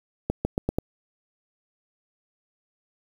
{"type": "accelerating click train", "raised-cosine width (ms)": 2, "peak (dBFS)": -10, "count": 5, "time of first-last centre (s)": [0.3, 0.785], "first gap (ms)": 150, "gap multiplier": 0.86, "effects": ["7-bit"]}